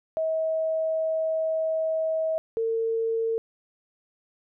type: tone pair in turn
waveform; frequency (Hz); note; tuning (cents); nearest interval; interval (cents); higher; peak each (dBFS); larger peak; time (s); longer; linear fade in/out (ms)
sine; 640 / 452.5; D#5 / A4; +49 / +48; tritone; 601; first; -23; neither; 0.17-2.38 / 2.57-3.38; first; 0
effects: none